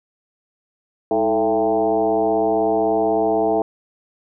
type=tone with frequency modulation; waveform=sine; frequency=554.4 Hz; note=C#5; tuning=in tune; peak=-15 dBFS; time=1.11-3.62 s; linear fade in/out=2 ms; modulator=116 Hz; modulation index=2.2; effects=none